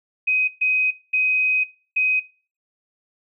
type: tone bursts at uneven times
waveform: sine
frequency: 2517 Hz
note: D#7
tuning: 19 cents sharp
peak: -16 dBFS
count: 4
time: 0.27-0.48 / 0.61-0.91 / 1.13-1.64 / 1.96-2.2 s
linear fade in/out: 10 ms
effects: noise-tail reverb RT60 0.4 s tail -21 dB re dry